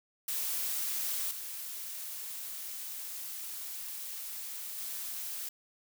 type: noise with level steps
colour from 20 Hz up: blue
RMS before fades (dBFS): -34 / -41 / -39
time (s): 0.28-5.49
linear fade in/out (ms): 5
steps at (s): 1.31 / 4.78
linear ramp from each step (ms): 2
effects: none